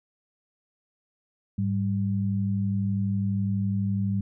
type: tone pair together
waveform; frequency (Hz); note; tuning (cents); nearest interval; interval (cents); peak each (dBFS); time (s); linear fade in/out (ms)
sine; 103.7 / 195.76; G#2 / G3; -2 / -2; major seventh; 1100; -26; 1.58-4.21; 5
effects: none